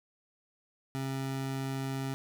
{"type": "tone", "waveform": "25% pulse", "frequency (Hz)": 134.5, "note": "C3", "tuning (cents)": 48, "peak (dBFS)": -29, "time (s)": [0.95, 2.14], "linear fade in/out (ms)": 0, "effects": []}